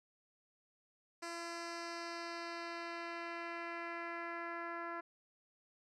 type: tone with low-pass filter sweep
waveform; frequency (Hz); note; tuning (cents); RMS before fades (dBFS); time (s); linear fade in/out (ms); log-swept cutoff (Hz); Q
10% pulse; 339.2; E4; +50; -44; 1.22-5.01; 10; 7400 to 1500; 1.6
effects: none